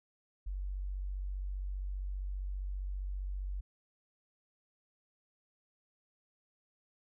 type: tone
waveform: sine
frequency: 47.55 Hz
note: F#1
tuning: 48 cents sharp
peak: -35 dBFS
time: 0.46-3.61 s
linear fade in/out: 10 ms
effects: none